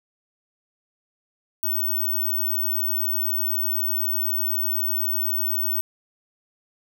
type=tone; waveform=sine; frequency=15804 Hz; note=B9; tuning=in tune; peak=-21 dBFS; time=1.63-5.81 s; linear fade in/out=0 ms; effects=none